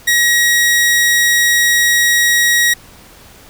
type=tone; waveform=sawtooth; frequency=1900 Hz; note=A#6; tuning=33 cents sharp; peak=-6 dBFS; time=0.07-2.74 s; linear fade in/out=10 ms; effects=pink hiss -41 dBFS RMS until 3.49 s